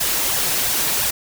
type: noise with flanger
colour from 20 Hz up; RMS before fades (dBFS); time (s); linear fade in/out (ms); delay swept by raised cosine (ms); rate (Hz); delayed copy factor
white; -20; 0-1.11; 10; 1.1 to 6.6; 2.9; +0.6
effects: none